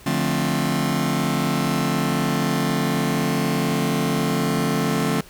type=chord; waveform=sawtooth; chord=D minor seventh; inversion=none; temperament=just; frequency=146.83 / 176.2 / 220.2 / 264.3 Hz; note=D3 / F3 / A3 / C4; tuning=0 / +16 / +2 / +18 cents; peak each=-21 dBFS; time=0.06-5.21 s; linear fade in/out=5 ms; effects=pink hiss -46 dBFS RMS until 5.29 s